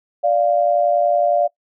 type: tone pair together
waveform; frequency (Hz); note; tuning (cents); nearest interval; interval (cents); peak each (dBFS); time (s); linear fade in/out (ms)
sine; 586.1 / 697; D5 / F5; -4 / -4; minor third; 300; -16; 0.23-1.48; 20
effects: noise-tail reverb RT60 0.1 s tail -21 dB re dry